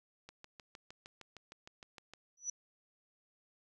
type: click train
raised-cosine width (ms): 0.2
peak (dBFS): -33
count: 13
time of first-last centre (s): 0.29-2.136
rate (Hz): 6.5
type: tone with exponential growth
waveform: sine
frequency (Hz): 5920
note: F#8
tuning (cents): 0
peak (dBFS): -32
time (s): 2.37-2.5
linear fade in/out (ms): 5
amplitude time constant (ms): 27
effects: none

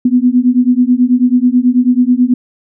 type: beating tone pair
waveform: sine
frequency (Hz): 243.9 / 253.1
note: B3 / B3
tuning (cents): -21 / +43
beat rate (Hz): 9.2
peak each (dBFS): -10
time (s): 0.05-2.34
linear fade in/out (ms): 5
effects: none

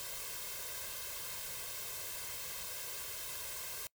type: noise with comb filter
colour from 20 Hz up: white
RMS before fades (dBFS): -43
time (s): 0-3.87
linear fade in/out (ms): 0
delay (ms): 1.9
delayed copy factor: +0.8
effects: noise-tail reverb RT60 0.1 s tail -24 dB re dry

